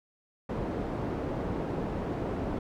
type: low-pass noise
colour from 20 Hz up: white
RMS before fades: -33 dBFS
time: 0.49-2.59 s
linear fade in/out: 5 ms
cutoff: 470 Hz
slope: 12 dB/octave
effects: none